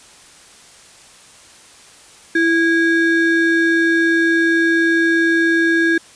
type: ring-modulated tone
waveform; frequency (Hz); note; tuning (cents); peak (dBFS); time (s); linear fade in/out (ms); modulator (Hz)
triangle; 987.8; B5; 0; -7; 2.35-5.98; 5; 656
effects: white hiss -44 dBFS RMS until 6.15 s + resampled to 22050 Hz